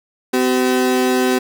35% pulse tone pair together, 254.8 / 381.7 Hz, C4 / G4, -46 / -46 cents, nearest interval perfect fifth, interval 700 cents, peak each -15 / -15 dBFS, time 0.33-1.39 s, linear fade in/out 10 ms, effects none

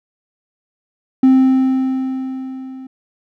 triangle tone with level ramp, 262 Hz, C4, 2 cents sharp, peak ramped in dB -3 to -28 dBFS, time 1.23-2.87 s, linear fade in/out 5 ms, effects tanh soft clip ceiling 0 dBFS

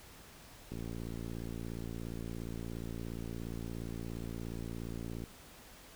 click train, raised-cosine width 3 ms, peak -29 dBFS, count 259, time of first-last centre 0.72-5.238 s, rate 57.1 Hz, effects pink hiss -55 dBFS RMS until 5.95 s

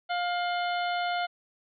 harmonic tone with a mistuned harmonic, 706 Hz, F5, 19 cents sharp, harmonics 1 / 2 / 3 / 4 / 5 / 6, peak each -28 / -34 / -38 / -40 / -42 / -44 dBFS, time 0.09-1.27 s, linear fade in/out 20 ms, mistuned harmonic 4, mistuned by +110 cents, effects none

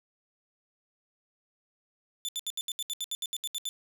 sawtooth tone bursts, 3520 Hz, A7, in tune, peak -28 dBFS, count 14, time 2.25-3.69 s, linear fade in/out 0 ms, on 36 ms, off 72 ms, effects none

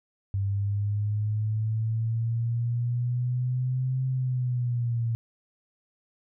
sine linear two-way sweep, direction up then down, 98 to 130.81 to 114.6 Hz, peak -24 dBFS, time 0.34-5.15 s, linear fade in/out 0 ms, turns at 4.06 s, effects none

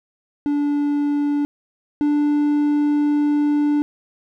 triangle tone pair in turn, 290 / 293.9 Hz, D4 / D4, -22 / +1 cents, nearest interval unison, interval 23 cents, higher second, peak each -15 / -13 dBFS, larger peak second, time 0.46-1.45 / 2.01-3.82 s, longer second, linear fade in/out 0 ms, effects none

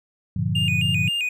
sine chord, G minor seventh, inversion none, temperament equal, 98 / 116.54 / 146.83 / 174.61 Hz, G2 / Bb2 / D3 / F3, 0 / 0 / 0 / 0 cents, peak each -26 dBFS, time 0.36-1.09 s, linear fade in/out 5 ms
triangle tone with vibrato, 2637 Hz, E7, in tune, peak -20 dBFS, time 0.55-1.29 s, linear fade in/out 5 ms, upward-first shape square, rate 3.8 Hz, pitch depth 110 cents each way
effects none

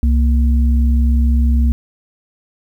sine tone pair together, 66.02 / 233.1 Hz, C2 / A#3, +16 / 0 cents, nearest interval octave + minor seventh, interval 2184 cents, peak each -10 / -20 dBFS, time 0.03-1.72 s, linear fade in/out 0 ms, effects 8-bit

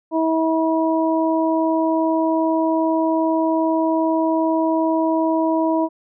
harmonic tone, 322.5 Hz, E4, 38 cents flat, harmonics 1 / 2 / 3, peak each -18 / -21 / -23 dBFS, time 0.11-5.89 s, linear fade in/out 50 ms, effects none

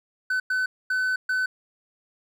triangle tone bursts at uneven times, 1512 Hz, F#6, 37 cents sharp, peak -20 dBFS, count 4, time 0.3-0.4 / 0.5-0.66 / 0.9-1.16 / 1.29-1.46 s, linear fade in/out 5 ms, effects none

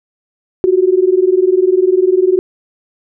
sine tone pair together, 360 / 380 Hz, F#4 / F#4, -47 / +46 cents, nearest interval minor second, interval 93 cents, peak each -11 dBFS, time 0.64-2.39 s, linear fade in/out 0 ms, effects none

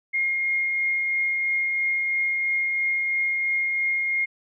sine tone with tremolo, 2137 Hz, C7, 36 cents sharp, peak -20 dBFS, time 0.13-4.26 s, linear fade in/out 20 ms, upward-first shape triangle, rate 3 Hz, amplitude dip 25%, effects none

